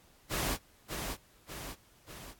pink noise with echo, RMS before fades -33 dBFS, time 0.29-0.58 s, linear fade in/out 50 ms, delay 590 ms, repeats 3, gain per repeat -5 dB, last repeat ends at 2.35 s, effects pink hiss -63 dBFS RMS until 2.39 s + AAC 64 kbps

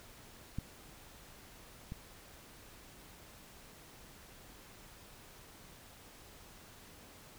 clicks, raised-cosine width 5 ms, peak -24 / -29 dBFS, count 2, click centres 0.586 / 1.921 s, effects pink hiss -56 dBFS RMS until 7.38 s

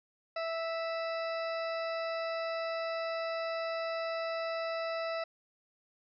harmonic tone with a mistuned harmonic, 658 Hz, E5, 3 cents flat, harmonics 1 / 2 / 3 / 4 / 6 / 7 / 8, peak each -34 / -40 / -44 / -46 / -50 / -51 / -52 dBFS, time 0.36-5.24 s, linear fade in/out 5 ms, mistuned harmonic 7, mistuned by +65 cents, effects none

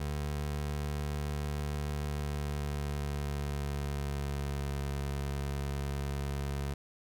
25% pulse tone with pitch glide, 73.42 to 69.98 Hz, D2 to C#2, 0 to +17 cents, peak -29 dBFS, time 0-6.74 s, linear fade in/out 5 ms, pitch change -83 cents, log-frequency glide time 1.98-4.8 s, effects none

